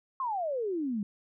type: exponential sweep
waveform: sine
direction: down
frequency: 1094 to 195.4 Hz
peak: -29 dBFS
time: 0.2-1.03 s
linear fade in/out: 2 ms
effects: none